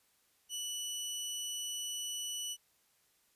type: tone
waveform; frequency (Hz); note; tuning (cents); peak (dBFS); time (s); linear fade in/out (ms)
20% pulse; 2960; F#7; 0; -32; 0.49-2.57; 50
effects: white hiss -72 dBFS RMS until 3.35 s + resampled to 32000 Hz